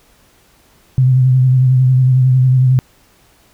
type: tone with vibrato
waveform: sine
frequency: 128.8 Hz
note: C3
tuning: 27 cents flat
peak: -7 dBFS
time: 0.98-2.79 s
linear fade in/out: 0 ms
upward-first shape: sine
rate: 11 Hz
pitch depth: 35 cents each way
effects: pink hiss -51 dBFS RMS until 3.53 s